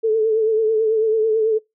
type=tone with vibrato; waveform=sine; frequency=440 Hz; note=A4; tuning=in tune; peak=-14 dBFS; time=0.03-1.59 s; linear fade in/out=20 ms; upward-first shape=triangle; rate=9.1 Hz; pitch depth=53 cents each way; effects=noise-tail reverb RT60 0.2 s tail -24 dB re dry